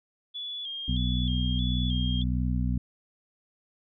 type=tone with vibrato; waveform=sine; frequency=3322 Hz; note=G#7; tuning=in tune; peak=-33 dBFS; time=0.34-2.24 s; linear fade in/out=20 ms; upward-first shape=square; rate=1.6 Hz; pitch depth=54 cents each way
type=harmonic tone; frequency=61.8 Hz; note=B1; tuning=2 cents sharp; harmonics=1 / 2 / 3 / 4; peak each=-27 / -30 / -32 / -33 dBFS; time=0.88-2.78 s; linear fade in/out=5 ms
effects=none